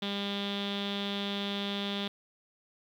sawtooth tone with low-pass filter, 200.8 Hz, G3, 42 cents sharp, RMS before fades -34 dBFS, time 0.02-2.08 s, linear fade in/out 5 ms, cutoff 3500 Hz, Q 8.9, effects 10-bit

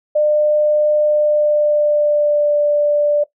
sine tone with pitch glide, 601 to 588.6 Hz, D5 to D5, +40 to +4 cents, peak -11 dBFS, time 0.15-3.24 s, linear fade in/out 10 ms, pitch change -36 cents, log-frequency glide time 1.03-2.58 s, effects noise-tail reverb RT60 0.1 s tail -17 dB re dry

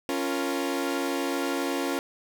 sawtooth chord, Bb minor, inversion first, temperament equal, 277.2 / 349.2 / 466.2 Hz, Db4 / F4 / Bb4, 0 / 0 / 0 cents, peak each -25 / -27 / -30 dBFS, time 0.09-1.99 s, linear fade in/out 0 ms, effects none

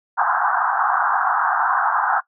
pink band-pass noise, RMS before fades -19 dBFS, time 0.17-2.21 s, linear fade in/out 20 ms, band 730 to 1600 Hz, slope 96 dB/octave, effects noise-tail reverb RT60 0.1 s tail -19 dB re dry

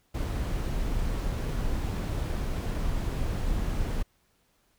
brown noise, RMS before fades -29 dBFS, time 0.14-4.03 s, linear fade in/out 10 ms, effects pink hiss -69 dBFS RMS until 4.78 s

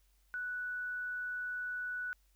sine tone, 1480 Hz, F#6, in tune, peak -36 dBFS, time 0.34-2.13 s, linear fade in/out 0 ms, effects added 48 Hz sine -67 dBFS peak until 2.35 s + white hiss -75 dBFS RMS until 2.35 s

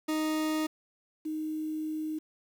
40% pulse / sine tone pair in turn, 310.9 / 310.9 Hz, D#4 / D#4, -1 / -1 cents, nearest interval unison, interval 0 cents, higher neither, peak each -27 / -31 dBFS, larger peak first, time 0.08-0.67 / 1.25-2.19 s, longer second, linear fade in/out 10 ms, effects 9-bit

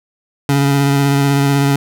25% pulse tone with vibrato, 140 Hz, C#3, 18 cents sharp, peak -7 dBFS, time 0.49-1.76 s, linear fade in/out 2 ms, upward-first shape sine, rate 16 Hz, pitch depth 20 cents each way, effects none

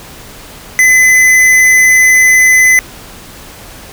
sine tone with hard clipping, 2023 Hz, B6, 41 cents sharp, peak -5 dBFS, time 0.79-2.79 s, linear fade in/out 0 ms, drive 14 dB, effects pink hiss -32 dBFS RMS until 3.92 s

